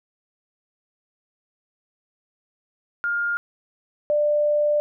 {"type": "tone pair in turn", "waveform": "sine", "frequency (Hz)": [1411, 593.3], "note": ["F6", "D5"], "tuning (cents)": [17, 18], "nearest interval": "octave + minor third", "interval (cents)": 1499, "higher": "first", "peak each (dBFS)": [-21, -17], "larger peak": "second", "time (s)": [[3.04, 3.37], [4.1, 4.8]], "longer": "second", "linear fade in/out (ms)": 0, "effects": []}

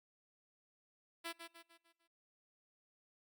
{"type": "tone with echo", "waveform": "5% pulse", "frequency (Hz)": 334.4, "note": "E4", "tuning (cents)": 25, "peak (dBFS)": -30, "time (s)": [1.24, 1.33], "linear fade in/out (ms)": 20, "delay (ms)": 150, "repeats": 5, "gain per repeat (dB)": -7, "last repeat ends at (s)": 2.08, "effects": ["noise-tail reverb RT60 1.0 s tail -26 dB re dry", "Opus 48 kbps"]}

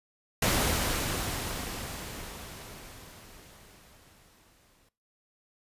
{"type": "noise with exponential decay", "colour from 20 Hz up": "pink", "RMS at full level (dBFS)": -25, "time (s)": [0.42, 4.89], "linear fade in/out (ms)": 5, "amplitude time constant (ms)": 970, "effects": ["noise-tail reverb RT60 0.3 s tail -19 dB re dry", "resampled to 32000 Hz"]}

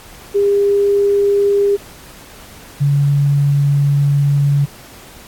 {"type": "tone pair in turn", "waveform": "sine", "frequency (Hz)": [403, 142.2], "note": ["G4", "C#3"], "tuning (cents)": [48, 45], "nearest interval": "octave + tritone", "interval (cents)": 1803, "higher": "first", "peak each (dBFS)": -10, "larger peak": "neither", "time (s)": [[0.34, 1.77], [2.8, 4.66]], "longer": "second", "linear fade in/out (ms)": 20, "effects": ["pink hiss -39 dBFS RMS until 5.27 s", "AAC 64 kbps"]}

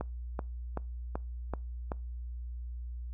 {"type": "click train", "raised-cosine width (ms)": 1, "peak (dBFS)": -20, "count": 6, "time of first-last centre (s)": [0.01, 1.918], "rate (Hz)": 2.62, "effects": ["noise-tail reverb RT60 0.3 s tail -25 dB re dry", "added 60 Hz sine -37 dBFS peak until 3.13 s"]}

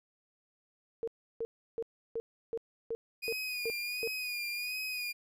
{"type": "tone bursts", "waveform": "sine", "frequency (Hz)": 456.9, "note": "A#4", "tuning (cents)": -35, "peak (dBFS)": -32, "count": 9, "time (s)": [1.03, 4.075], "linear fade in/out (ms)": 0, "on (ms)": 45, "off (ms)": 330}
{"type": "tone with vibrato", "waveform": "30% pulse", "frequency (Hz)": 2460, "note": "D#7", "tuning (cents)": -20, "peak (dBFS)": -32, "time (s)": [3.22, 5.13], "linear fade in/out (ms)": 20, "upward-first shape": "sine", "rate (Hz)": 1.4, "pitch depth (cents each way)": 49}
{"effects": []}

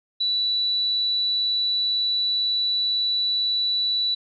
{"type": "tone", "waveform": "sine", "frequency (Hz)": 3951, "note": "B7", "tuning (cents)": 0, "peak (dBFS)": -20, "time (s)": [0.2, 4.15], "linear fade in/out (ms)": 10, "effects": []}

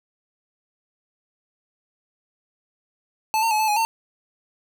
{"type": "tone with pitch steps", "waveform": "square", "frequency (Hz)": [873, 910, 855, 872, 836, 905], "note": ["A5", "A#5", "A5", "A5", "G#5", "A5"], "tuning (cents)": [-14, -42, -50, -16, 11, 48], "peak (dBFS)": -19, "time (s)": [3.34, 3.85], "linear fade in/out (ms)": 0, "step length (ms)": 85, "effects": []}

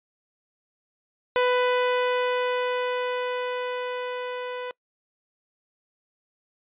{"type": "tone with level ramp", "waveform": "sawtooth", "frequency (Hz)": 497.4, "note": "B4", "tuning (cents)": 12, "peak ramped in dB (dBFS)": [-15, -27], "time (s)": [1.36, 4.71], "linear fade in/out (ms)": 0, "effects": ["noise-tail reverb RT60 0.1 s tail -25 dB re dry", "resampled to 8000 Hz"]}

